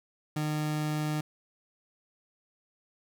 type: tone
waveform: 30% pulse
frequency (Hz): 152.1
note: D#3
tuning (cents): -39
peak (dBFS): -26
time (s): 0.36-1.21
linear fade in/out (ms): 5
effects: none